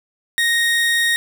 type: tone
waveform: 30% pulse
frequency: 1864.7 Hz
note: A#6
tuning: in tune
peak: -12 dBFS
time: 0.38-1.16 s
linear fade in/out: 0 ms
effects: none

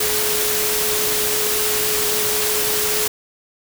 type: tone in noise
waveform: sine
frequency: 424.6 Hz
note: G#4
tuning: 38 cents sharp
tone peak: -25 dBFS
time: 0-3.08 s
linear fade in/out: 5 ms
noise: white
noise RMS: -20 dBFS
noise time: 0-3.08 s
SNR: -8 dB
effects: none

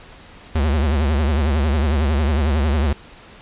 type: tone with vibrato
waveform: square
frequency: 73.7 Hz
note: D2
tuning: 7 cents sharp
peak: -16 dBFS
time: 0.55-2.93 s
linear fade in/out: 5 ms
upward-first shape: triangle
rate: 11 Hz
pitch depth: 190 cents each way
effects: pink hiss -43 dBFS RMS until 3.41 s + resampled to 8000 Hz

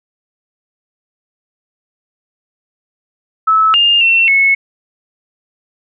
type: tone with pitch steps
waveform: sine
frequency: 1302 / 2815 / 2705 / 2195 Hz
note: E6 / F7 / E7 / C#7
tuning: -22 / +13 / +44 / -18 cents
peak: -7 dBFS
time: 3.47-4.55 s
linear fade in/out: 10 ms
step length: 270 ms
effects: none

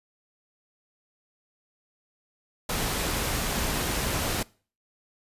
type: noise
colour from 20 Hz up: pink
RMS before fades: -28 dBFS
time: 2.69-4.43 s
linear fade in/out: 5 ms
effects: noise-tail reverb RT60 0.4 s tail -23 dB re dry + resampled to 32000 Hz

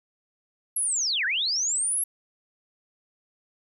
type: linear two-way sweep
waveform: sine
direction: down then up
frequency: 11380 to 1480 to 11380 Hz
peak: -23 dBFS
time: 0.76-2.04 s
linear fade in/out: 5 ms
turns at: 1.25 s
effects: none

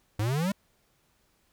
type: exponential sweep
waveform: square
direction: up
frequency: 100 to 207.7 Hz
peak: -26 dBFS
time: 0.19-0.52 s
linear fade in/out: 5 ms
effects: pink hiss -69 dBFS RMS until 1.52 s

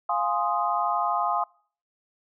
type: chord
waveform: sine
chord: F minor seventh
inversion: none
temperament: equal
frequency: 698.5 / 830.6 / 1046.5 / 1244.5 Hz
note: F5 / Ab5 / C6 / Eb6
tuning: 0 / 0 / 0 / 0 cents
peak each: -28 dBFS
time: 0.09-1.44 s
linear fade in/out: 5 ms
effects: noise-tail reverb RT60 0.5 s tail -26 dB re dry

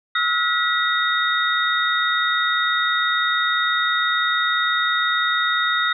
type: tone cluster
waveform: sine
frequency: 1293 / 1433 / 1940 / 3709 Hz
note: E6 / F6 / B6 / A#7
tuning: -34 / +44 / -31 / -9 cents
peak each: -23 dBFS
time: 0.15-5.93 s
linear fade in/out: 5 ms
effects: none

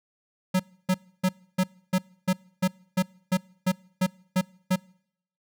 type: tone bursts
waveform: square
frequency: 185 Hz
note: F#3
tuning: in tune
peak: -20 dBFS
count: 13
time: 0.54-4.761 s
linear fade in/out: 10 ms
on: 57 ms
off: 290 ms
effects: noise-tail reverb RT60 0.7 s tail -26 dB re dry

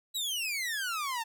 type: exponential sweep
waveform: sawtooth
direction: down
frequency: 3990 to 880 Hz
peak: -28 dBFS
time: 0.14-1.24 s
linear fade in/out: 20 ms
effects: none

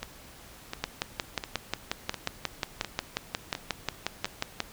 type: two click trains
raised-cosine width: 0.2 ms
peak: -10 / -16 dBFS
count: 22 / 7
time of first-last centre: 0.84-4.603 / 0.03-4.255 s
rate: 5.58 / 1.42 Hz
effects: pink hiss -50 dBFS RMS until 4.72 s

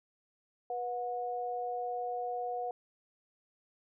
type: tone pair together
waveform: sine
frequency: 488.9 / 726.8 Hz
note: B4 / F#5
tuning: -18 / -31 cents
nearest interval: perfect fifth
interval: 687 cents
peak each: -38 / -35 dBFS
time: 0.7-2.71 s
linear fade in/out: 2 ms
effects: none

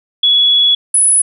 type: tone pair in turn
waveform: sine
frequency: 3381 / 10132 Hz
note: G#7 / D#9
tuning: +30 / +30 cents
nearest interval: octave + perfect fifth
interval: 1900 cents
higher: second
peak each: -7 dBFS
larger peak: neither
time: 0.23-0.75 / 0.94-1.22 s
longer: first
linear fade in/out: 5 ms
effects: none

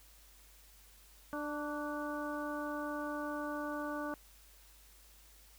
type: harmonic tone with a mistuned harmonic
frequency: 295.9 Hz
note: D4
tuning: 13 cents sharp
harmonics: 1 / 2 / 3 / 4 / 5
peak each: -40 / -42 / -46 / -44 / -45 dBFS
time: 1.33-4.14 s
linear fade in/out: 0 ms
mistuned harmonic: 4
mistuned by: -37 cents
effects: added 50 Hz sine -61 dBFS peak until 5.58 s + white hiss -62 dBFS RMS until 5.58 s

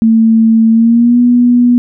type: tone with pitch glide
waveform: sine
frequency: 224.4 to 243.3 Hz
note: A3 to B3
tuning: +34 to -26 cents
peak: -4 dBFS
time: 0.02-1.78 s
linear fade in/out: 0 ms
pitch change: +140 cents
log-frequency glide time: 0.71-1.19 s
effects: none

